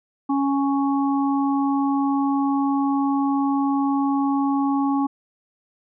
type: harmonic tone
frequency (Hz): 277.1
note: C#4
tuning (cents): -1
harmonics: 1 / 3 / 4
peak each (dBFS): -19 / -26 / -29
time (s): 0.29-5.07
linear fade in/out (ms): 10
effects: none

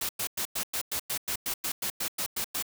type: noise bursts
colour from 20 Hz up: white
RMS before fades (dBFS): -31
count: 15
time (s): 0.01-2.625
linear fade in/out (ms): 5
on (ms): 81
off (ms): 100
effects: none

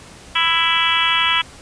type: harmonic tone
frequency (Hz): 331.2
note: E4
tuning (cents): +8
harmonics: 3 / 4 / 5 / 6 / 7 / 8 / 9 / 10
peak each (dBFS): -23 / -22 / -26 / -24 / -23 / -23 / -22 / -20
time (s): 0.35-1.42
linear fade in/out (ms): 10
effects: pink hiss -41 dBFS RMS until 1.61 s + resampled to 22050 Hz

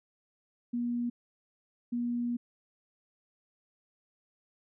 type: tone bursts at uneven times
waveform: sine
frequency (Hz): 240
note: B3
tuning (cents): -49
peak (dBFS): -29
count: 2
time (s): 0.73-1.1 / 1.92-2.37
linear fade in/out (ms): 10
effects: none

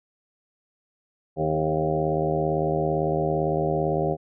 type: harmonic tone with a mistuned harmonic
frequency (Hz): 77.78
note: D#2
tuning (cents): 0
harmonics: 1 / 2 / 3 / 4 / 5 / 6 / 7 / 8 / 9 / 10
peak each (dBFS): -38 / -27 / -38 / -32 / -27 / -35 / -28 / -37 / -29 / -35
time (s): 1.36-4.17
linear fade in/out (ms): 50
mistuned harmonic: 5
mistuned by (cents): +32
effects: none

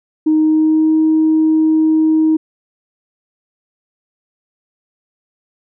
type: tone with pitch glide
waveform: sine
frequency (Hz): 311.1 to 315.3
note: D#4 to D#4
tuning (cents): 0 to +23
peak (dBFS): -8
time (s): 0.26-2.37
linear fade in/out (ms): 10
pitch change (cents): +23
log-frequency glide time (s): 0.37-0.95
effects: tanh soft clip ceiling -5 dBFS

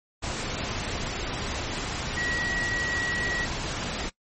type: tone in noise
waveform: sine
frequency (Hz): 1920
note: B6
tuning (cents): -49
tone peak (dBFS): -27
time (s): 2.16-3.46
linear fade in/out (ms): 20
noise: pink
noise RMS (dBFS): -31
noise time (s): 0.22-4.1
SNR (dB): +1
effects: noise-tail reverb RT60 0.1 s tail -20 dB re dry + MP3 32 kbps

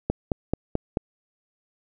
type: click train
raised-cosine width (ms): 2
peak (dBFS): -9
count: 5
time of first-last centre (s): 0.1-0.971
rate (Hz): 4.59
effects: none

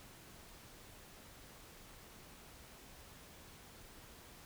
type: silence
effects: pink hiss -57 dBFS RMS until 4.45 s

